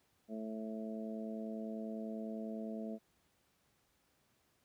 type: harmonic tone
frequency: 110 Hz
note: A2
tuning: in tune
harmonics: 2 / 3 / 4 / 5 / 6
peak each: -41 / -51 / -49 / -52 / -48 dBFS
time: 0.28-2.99 s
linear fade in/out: 50 ms
effects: pink hiss -75 dBFS RMS until 4.64 s + high-pass 60 Hz 12 dB/octave